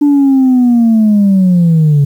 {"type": "linear sweep", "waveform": "sine", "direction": "down", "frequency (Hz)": [293.4, 139.5], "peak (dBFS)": -3, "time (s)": [0.01, 2.05], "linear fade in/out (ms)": 10, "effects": ["tanh soft clip ceiling -3 dBFS", "7-bit"]}